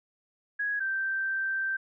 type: tone pair in turn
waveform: sine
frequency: 1661.2 / 1564 Hz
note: G#6 / G6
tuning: 0 / -4 cents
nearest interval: minor second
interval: 104 cents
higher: first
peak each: -27 dBFS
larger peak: neither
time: 0.59-0.8 / 0.8-1.77 s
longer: second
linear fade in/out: 10 ms
effects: none